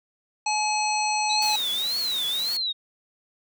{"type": "harmonic tone", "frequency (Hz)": 850, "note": "G#5", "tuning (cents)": 40, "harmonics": [1, 3, 5, 7, 9], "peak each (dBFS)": [-24, -29, -31, -32, -34], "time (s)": [0.46, 1.56], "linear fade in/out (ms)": 5}
{"type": "tone with vibrato", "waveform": "sine", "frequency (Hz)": 3866, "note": "B7", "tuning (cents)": -38, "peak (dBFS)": -24, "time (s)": [1.29, 2.73], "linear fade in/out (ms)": 20, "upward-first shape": "triangle", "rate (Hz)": 1.8, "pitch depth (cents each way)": 240}
{"type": "high-pass noise", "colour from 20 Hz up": "white", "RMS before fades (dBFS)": -36, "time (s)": [1.42, 2.57], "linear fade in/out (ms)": 2, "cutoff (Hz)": 110, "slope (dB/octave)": 12}
{"effects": []}